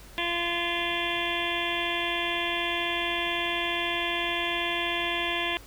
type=harmonic tone with a mistuned harmonic; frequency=344 Hz; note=F4; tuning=26 cents flat; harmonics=1 / 2 / 3 / 5 / 6 / 7 / 8 / 9 / 10; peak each=-35 / -35 / -35 / -35 / -35 / -35 / -35 / -35 / -35 dBFS; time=0.18-5.57 s; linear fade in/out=0 ms; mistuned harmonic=9; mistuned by=+23 cents; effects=added 50 Hz sine -50 dBFS peak until 5.66 s + pink hiss -50 dBFS RMS until 5.66 s